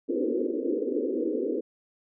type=band-pass noise; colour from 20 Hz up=white; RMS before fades=-28 dBFS; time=0.08-1.61 s; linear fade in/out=20 ms; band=240 to 510 Hz; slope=96 dB/octave; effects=none